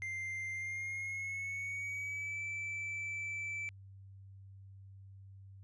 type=tone with pitch glide; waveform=triangle; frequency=2093 to 2322 Hz; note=C7 to D7; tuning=0 to -20 cents; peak=-36 dBFS; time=0.02-3.69 s; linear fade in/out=0 ms; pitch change=+180 cents; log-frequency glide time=0.53-2.43 s; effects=added 97 Hz sine -51 dBFS peak until 5.63 s + resampled to 24000 Hz